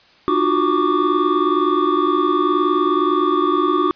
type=tone cluster; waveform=triangle; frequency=301.7 / 351.4 / 370.7 / 1131 / 1193 Hz; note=D4 / F4 / F#4 / C#6 / D6; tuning=+47 / +11 / +3 / +34 / +27 cents; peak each=-19 dBFS; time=0.28-3.91 s; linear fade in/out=0 ms; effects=white hiss -51 dBFS RMS until 3.95 s + resampled to 11025 Hz